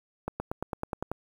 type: accelerating click train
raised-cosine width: 1 ms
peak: -17 dBFS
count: 9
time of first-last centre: 0.28-1.116 s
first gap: 120 ms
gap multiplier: 0.96
effects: 8-bit